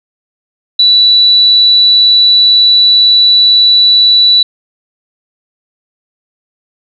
sine tone, 3951 Hz, B7, in tune, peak -3 dBFS, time 0.79-4.43 s, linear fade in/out 5 ms, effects none

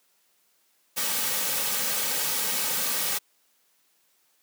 white noise with comb filter, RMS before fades -27 dBFS, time 0.96-3.19 s, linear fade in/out 20 ms, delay 2.9 ms, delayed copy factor -0.65, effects white hiss -67 dBFS RMS until 4.42 s + high-pass 200 Hz 12 dB/octave

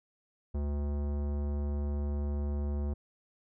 sine tone with tanh clipping, 72.3 Hz, D2, 27 cents flat, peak -32 dBFS, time 0.54-2.94 s, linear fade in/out 10 ms, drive 18 dB, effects none

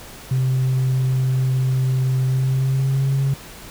sine tone with pitch glide, 130 to 136.46 Hz, C3 to C#3, -11 to -27 cents, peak -14 dBFS, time 0.31-3.34 s, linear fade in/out 5 ms, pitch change +84 cents, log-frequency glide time 2.24-3.18 s, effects tanh soft clip ceiling -14 dBFS + pink hiss -39 dBFS RMS until 3.7 s

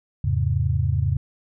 sine chord, E augmented, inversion none, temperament equal with one note detuned, 82.41 / 103.83 / 134.26 Hz, E2 / G#2 / B#2, 0 / 0 / +45 cents, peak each -23 dBFS, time 0.24-1.17 s, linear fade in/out 5 ms, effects none

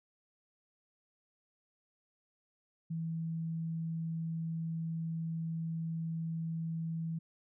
sine tone, 163.5 Hz, E3, 14 cents flat, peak -34 dBFS, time 2.9-7.19 s, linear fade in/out 10 ms, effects none

